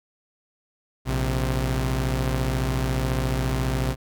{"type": "tone pair together", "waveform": "sawtooth", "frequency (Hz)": [58.27, 130.81], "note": ["A#1", "C3"], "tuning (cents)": [0, 0], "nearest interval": "octave + major second", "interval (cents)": 1400, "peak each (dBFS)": -21, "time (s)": [1.05, 3.96], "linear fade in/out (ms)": 50, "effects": []}